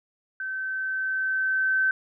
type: tone with level ramp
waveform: sine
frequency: 1539 Hz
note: G6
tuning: 32 cents flat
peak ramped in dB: -29 to -19 dBFS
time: 0.4-1.91 s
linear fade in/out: 2 ms
effects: none